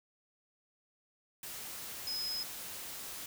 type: tone in noise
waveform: sine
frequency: 5090 Hz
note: D#8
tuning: 39 cents sharp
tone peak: -35 dBFS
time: 2.07-2.43 s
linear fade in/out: 2 ms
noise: white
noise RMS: -44 dBFS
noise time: 1.43-3.26 s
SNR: +6 dB
effects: none